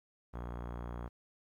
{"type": "tone with low-pass filter", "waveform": "sawtooth", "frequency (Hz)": 59.6, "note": "A#1", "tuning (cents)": 39, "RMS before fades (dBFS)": -42, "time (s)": [0.33, 1.09], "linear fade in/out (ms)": 20, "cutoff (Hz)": 1200, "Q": 1.7, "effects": ["12-bit"]}